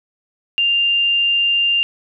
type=tone; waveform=sine; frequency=2794 Hz; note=F7; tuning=in tune; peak=-13 dBFS; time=0.58-1.83 s; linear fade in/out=0 ms; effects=none